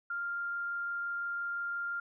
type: tone with frequency modulation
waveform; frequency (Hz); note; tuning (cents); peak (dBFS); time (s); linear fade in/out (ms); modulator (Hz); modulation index
sine; 1396.9; F6; 0; -33; 0.1-2; 5; 25.8; 0.22
effects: none